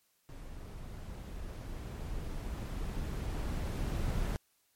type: noise with level ramp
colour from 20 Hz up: brown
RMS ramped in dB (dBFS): -46 to -32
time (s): 0.29-4.36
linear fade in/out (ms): 0
effects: white hiss -73 dBFS RMS until 4.75 s + MP3 64 kbps